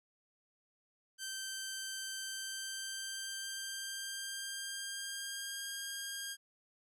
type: tone with pitch glide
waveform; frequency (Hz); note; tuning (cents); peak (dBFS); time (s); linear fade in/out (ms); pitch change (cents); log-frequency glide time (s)
10% pulse; 1556 to 1612.7; G6 to G6; -13 to +49; -31; 1.18-6.37; 50; +62; 2.21-5.67
effects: none